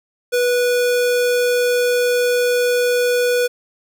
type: tone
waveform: square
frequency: 489.9 Hz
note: B4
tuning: 14 cents flat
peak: -15 dBFS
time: 0.32-3.48 s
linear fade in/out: 20 ms
effects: 8-bit